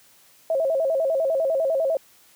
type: tone with vibrato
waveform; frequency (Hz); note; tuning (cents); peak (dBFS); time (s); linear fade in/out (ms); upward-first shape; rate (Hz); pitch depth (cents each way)
sine; 593; D5; +17; -19; 0.5-1.97; 2; square; 10; 160
effects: white hiss -55 dBFS RMS until 2.35 s + high-pass 60 Hz 12 dB/octave